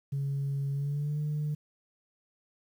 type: tone with pitch glide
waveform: sine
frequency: 139.2 to 150.06 Hz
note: C#3 to D3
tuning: +8 to +38 cents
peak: -27 dBFS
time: 0.12-1.55 s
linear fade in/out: 10 ms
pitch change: +130 cents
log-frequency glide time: 0.72-1.19 s
effects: tanh soft clip ceiling -26 dBFS + 10-bit